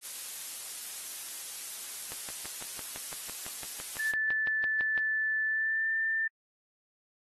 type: noise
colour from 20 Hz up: blue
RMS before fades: -38 dBFS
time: 0.01-4.14 s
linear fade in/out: 50 ms
type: click train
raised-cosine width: 0.3 ms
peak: -24 dBFS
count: 18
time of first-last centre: 2.12-4.977 s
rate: 5.95 Hz
type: tone with pitch glide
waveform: sine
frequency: 1752 to 1785.7 Hz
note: A6 to A6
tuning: -8 to +25 cents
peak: -27 dBFS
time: 3.99-6.28 s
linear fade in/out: 10 ms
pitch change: +33 cents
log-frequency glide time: 5.46-5.92 s
effects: AAC 32 kbps